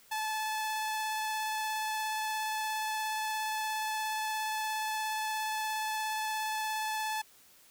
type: tone with vibrato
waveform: sawtooth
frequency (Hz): 867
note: A5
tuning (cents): -26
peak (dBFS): -28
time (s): 0.11-7.22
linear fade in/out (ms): 10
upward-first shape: sine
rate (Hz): 17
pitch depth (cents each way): 9
effects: white hiss -60 dBFS RMS until 7.7 s